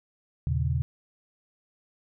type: tone cluster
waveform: sine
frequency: 81.2 / 119.8 / 140.4 Hz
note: E2 / A#2 / C#3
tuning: -26 / +48 / +22 cents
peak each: -27 / -29 / -28 dBFS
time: 0.47-0.82 s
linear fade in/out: 0 ms
effects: none